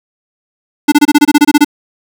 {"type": "tone bursts", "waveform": "square", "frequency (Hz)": 293.7, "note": "D4", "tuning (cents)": 0, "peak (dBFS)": -3, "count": 12, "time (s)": [0.88, 1.647], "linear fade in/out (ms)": 10, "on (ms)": 41, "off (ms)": 25, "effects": ["7-bit"]}